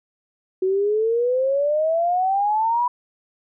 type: exponential sweep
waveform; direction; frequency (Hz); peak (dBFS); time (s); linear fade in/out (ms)
sine; up; 370 to 990; -17; 0.62-2.88; 5
effects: none